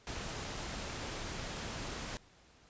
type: noise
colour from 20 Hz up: pink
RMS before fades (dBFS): -41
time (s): 0.07-2.17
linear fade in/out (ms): 0
effects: pink hiss -63 dBFS RMS until 2.69 s + resampled to 16000 Hz